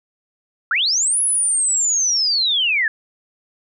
sine linear two-way sweep, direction up then down, 1290 to 10548 to 1670 Hz, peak -15 dBFS, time 0.71-2.88 s, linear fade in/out 2 ms, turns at 1.21 s, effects none

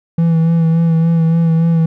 triangle tone with vibrato, 164.81 Hz, E3, in tune, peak -7 dBFS, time 0.18-1.86 s, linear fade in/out 5 ms, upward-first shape sine, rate 3.5 Hz, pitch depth 27 cents each way, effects none

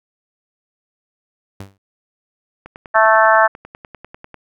sawtooth tone with exponential decay, 98 Hz, G2, in tune, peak -23 dBFS, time 1.6-1.78 s, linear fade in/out 5 ms, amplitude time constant 39 ms
click train, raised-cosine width 0.5 ms, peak -20 dBFS, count 18, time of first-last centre 2.66-4.343 s, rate 10.1 Hz
harmonic tone, 220 Hz, A3, in tune, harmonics 3 / 4 / 5 / 6 / 7 / 8, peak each -14 / -15 / -16 / -17 / -17 / -18 dBFS, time 2.94-3.48 s, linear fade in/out 20 ms
effects none

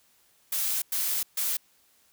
blue noise bursts at uneven times, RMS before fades -28 dBFS, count 3, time 0.52-0.82 / 0.92-1.23 / 1.37-1.57 s, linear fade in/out 5 ms, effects white hiss -64 dBFS RMS until 2.12 s

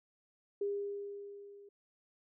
sine tone with level ramp, 403.9 Hz, G#4, 48 cents flat, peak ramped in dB -31 to -53 dBFS, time 0.61-1.69 s, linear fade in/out 5 ms, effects none

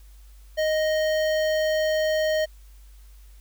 square tone with notch filter, 622.3 Hz, D#5, in tune, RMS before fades -23 dBFS, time 0.57-2.46 s, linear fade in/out 20 ms, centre 10000 Hz, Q 0.65, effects added 50 Hz sine -45 dBFS peak until 3.4 s + white hiss -60 dBFS RMS until 3.4 s

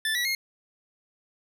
25% pulse tone with pitch steps, 1760 / 1941.6 / 2142 Hz, A6 / B6 / C7, 0 / -30 / +40 cents, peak -21 dBFS, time 0.05-0.35 s, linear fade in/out 2 ms, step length 100 ms, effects none

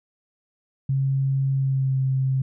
sine tone with pitch glide, 135.5 to 132.63 Hz, C#3 to C3, -39 to +24 cents, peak -19 dBFS, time 0.89-2.42 s, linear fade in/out 5 ms, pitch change -37 cents, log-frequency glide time 1.54-1.99 s, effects none

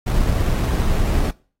brown noise with sample-and-hold, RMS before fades -18 dBFS, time 0.06-1.31 s, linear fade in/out 10 ms, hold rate 4900 Hz, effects noise-tail reverb RT60 0.4 s tail -22 dB re dry + AAC 48 kbps

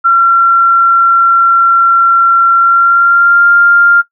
sine tone with pitch glide, 1365 to 1396.9 Hz, F6 to F6, -40 to 0 cents, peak -3 dBFS, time 0.04-4.02 s, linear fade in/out 20 ms, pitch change +40 cents, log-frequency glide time 2.53-3.47 s, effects noise-tail reverb RT60 0.1 s tail -17 dB re dry

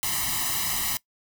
white noise with comb filter, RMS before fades -27 dBFS, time 0.03-0.97 s, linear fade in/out 0 ms, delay 1 ms, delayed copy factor +1, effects noise-tail reverb RT60 0.1 s tail -20 dB re dry

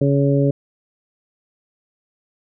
harmonic tone, 140.2 Hz, C#3, 20 cents sharp, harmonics 1 / 2 / 3 / 4, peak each -16 / -19 / -21 / -22 dBFS, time 0.01-0.51 s, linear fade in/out 5 ms, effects none

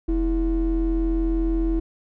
triangle ring-modulated tone, 185 Hz, F#3, in tune, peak -13 dBFS, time 0.08-1.8 s, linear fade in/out 10 ms, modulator 142 Hz, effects tanh soft clip ceiling -13 dBFS

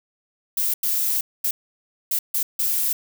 violet noise bursts at uneven times, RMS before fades -22 dBFS, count 6, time 0.57-0.74 / 0.83-1.21 / 1.44-1.51 / 2.11-2.19 / 2.34-2.43 / 2.59-2.93 s, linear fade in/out 5 ms, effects none

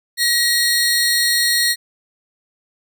sawtooth tone pair together, 1900 / 4265 Hz, A#6 / C8, +33 / +32 cents, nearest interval octave + major second, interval 1399 cents, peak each -14 dBFS, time 0.17-1.76 s, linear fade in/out 50 ms, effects none

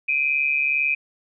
sine tone pair together, 2381 / 2523 Hz, D7 / D#7, +23 / +23 cents, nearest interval minor second, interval 100 cents, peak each -22 / -21 dBFS, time 0.08-0.95 s, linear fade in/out 10 ms, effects none

